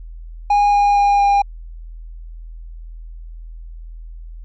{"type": "tone with pitch steps", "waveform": "triangle", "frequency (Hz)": [819, 814.3, 809.6, 804.9], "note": ["G#5", "G#5", "G#5", "G5"], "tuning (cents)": [-24, -34, -44, 46], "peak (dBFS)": -9, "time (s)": [0.5, 1.42], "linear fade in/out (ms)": 5, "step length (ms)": 230, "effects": ["added 41 Hz sine -31 dBFS peak until 4.44 s", "resampled to 16000 Hz"]}